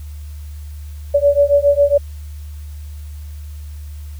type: beating tone pair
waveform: sine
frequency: 568 / 575.3 Hz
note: C#5 / D5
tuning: +42 / -36 cents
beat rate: 7.3 Hz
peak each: -13 dBFS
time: 1.14-1.98 s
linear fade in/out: 10 ms
effects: added 74 Hz sine -28 dBFS peak until 4.19 s + white hiss -49 dBFS RMS until 4.19 s